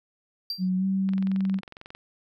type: tone with exponential decay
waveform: triangle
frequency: 4713 Hz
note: D8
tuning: 5 cents sharp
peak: -24 dBFS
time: 0.5-0.69 s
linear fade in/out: 2 ms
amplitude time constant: 41 ms
type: tone with pitch glide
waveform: sine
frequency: 185 to 192.19 Hz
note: F#3 to G3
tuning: 0 to -34 cents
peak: -22 dBFS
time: 0.58-1.61 s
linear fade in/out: 50 ms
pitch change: +66 cents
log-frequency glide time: 0.77-0.85 s
type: click train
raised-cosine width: 0.3 ms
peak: -26 dBFS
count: 20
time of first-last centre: 1.09-1.95 s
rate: 22.1 Hz
effects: none